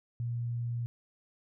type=tone; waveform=sine; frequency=118.8 Hz; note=A#2; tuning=33 cents sharp; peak=-31 dBFS; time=0.2-0.86 s; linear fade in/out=0 ms; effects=none

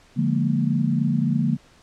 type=chord; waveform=sine; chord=Bb dominant seventh; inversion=first; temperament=just; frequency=145.68 / 174.81 / 209.8 / 233.1 Hz; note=D3 / F3 / Ab3 / Bb3; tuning=-14 / +2 / +18 / 0 cents; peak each=-23 / -25 / -26 / -23 dBFS; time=0.16-1.57 s; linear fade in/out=20 ms; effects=pink hiss -54 dBFS RMS until 1.82 s + low-pass 7000 Hz 12 dB/octave

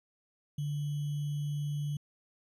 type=tone with sample-and-hold; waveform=sine; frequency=146.2 Hz; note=D3; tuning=7 cents flat; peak=-31 dBFS; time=0.58-1.97 s; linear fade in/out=5 ms; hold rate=3150 Hz; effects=resampled to 32000 Hz

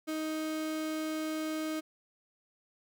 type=tone; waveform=35% pulse; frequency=312.9 Hz; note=D#4; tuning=10 cents sharp; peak=-31 dBFS; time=0.07-1.81 s; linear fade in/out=20 ms; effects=none

